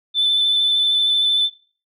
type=tone with vibrato; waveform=sine; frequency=3520 Hz; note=A7; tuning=in tune; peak=-13 dBFS; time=0.14-1.5 s; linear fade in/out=50 ms; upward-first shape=square; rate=13 Hz; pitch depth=13 cents each way; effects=noise-tail reverb RT60 0.4 s tail -21 dB re dry + tanh soft clip ceiling -10 dBFS